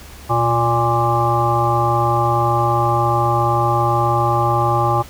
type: harmonic tone with a mistuned harmonic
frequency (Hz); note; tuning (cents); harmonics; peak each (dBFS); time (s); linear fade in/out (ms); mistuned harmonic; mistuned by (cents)
117.3; A#2; +11; 1 / 3 / 5 / 7 / 9 / 10; -19 / -23 / -24 / -18 / -23 / -21; 0.29-5.03; 20; 1; +51
effects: added 73 Hz sine -39 dBFS peak until 5.09 s + pink hiss -40 dBFS RMS until 5.09 s